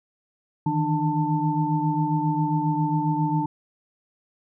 sine tone cluster, 153 / 160.4 / 299.9 / 889 Hz, D#3 / E3 / D4 / A5, -29 / -47 / +36 / +18 cents, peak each -26 dBFS, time 0.66-3.46 s, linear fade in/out 5 ms, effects none

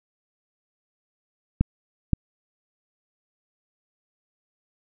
clicks, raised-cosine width 5 ms, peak -6 dBFS, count 2, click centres 1.61 / 2.133 s, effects none

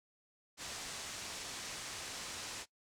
white low-pass noise, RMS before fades -45 dBFS, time 0.57-2.66 s, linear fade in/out 50 ms, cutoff 7900 Hz, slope 24 dB/octave, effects noise-tail reverb RT60 0.1 s tail -19 dB re dry

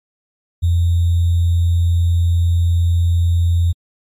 sine tone with sample-and-hold, 85.6 Hz, F2, 34 cents flat, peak -11 dBFS, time 0.62-3.73 s, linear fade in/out 20 ms, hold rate 3675 Hz, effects MP3 64 kbps

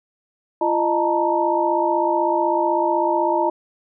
sine tone cluster, 342.4 / 614 / 884 / 940 Hz, F4 / D#5 / A5 / A#5, -34 / -23 / +8 / +14 cents, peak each -22 dBFS, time 0.61-3.5 s, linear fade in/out 5 ms, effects none

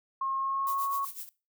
sine tone with pitch glide, 1076 to 1106.3 Hz, C6 to C#6, +48 to -4 cents, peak -28 dBFS, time 0.21-1.05 s, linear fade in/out 5 ms, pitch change +48 cents, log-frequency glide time 0.38-0.9 s
violet noise with tremolo, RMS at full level -38 dBFS, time 0.67-1.29 s, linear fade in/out 0 ms, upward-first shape sine, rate 8 Hz, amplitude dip 80%
effects noise-tail reverb RT60 0.3 s tail -20 dB re dry

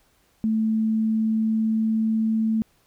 sine tone with pitch glide, 220 to 221.3 Hz, A3 to A3, 0 to +10 cents, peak -19 dBFS, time 0.44-2.62 s, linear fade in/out 0 ms, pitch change +10 cents, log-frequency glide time 0.79-2.35 s, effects pink hiss -63 dBFS RMS until 2.86 s

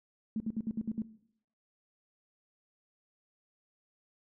sine tone bursts, 219.6 Hz, A3, 3 cents flat, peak -30 dBFS, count 7, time 0.36-1.02 s, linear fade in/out 2 ms, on 42 ms, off 61 ms, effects noise-tail reverb RT60 0.7 s tail -18 dB re dry

